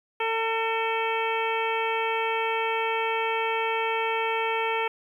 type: harmonic tone with a mistuned harmonic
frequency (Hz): 450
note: A4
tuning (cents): +39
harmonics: 1 / 2 / 3 / 4 / 5 / 6 / 7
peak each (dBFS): -29 / -28 / -34 / -37 / -32 / -33 / -39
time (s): 0.2-4.88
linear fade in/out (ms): 5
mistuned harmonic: 6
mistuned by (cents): -48
effects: 10-bit